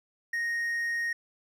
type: tone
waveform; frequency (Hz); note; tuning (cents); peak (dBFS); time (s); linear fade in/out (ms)
triangle; 1864.7; A#6; 0; -26; 0.33-1.13; 5
effects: none